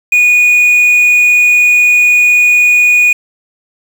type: tone with quantisation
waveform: triangle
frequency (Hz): 2461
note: D#7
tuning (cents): -20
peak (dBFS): -3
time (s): 0.12-3.13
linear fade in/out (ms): 5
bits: 5
effects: none